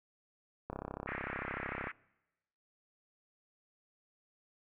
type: click train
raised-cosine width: 1 ms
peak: -25 dBFS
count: 40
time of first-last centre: 0.7-1.871 s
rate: 33.3 Hz
type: band-pass noise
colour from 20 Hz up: pink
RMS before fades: -43 dBFS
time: 1.07-1.92 s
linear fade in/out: 10 ms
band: 1200 to 2300 Hz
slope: 48 dB/octave
effects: noise-tail reverb RT60 1.0 s tail -24 dB re dry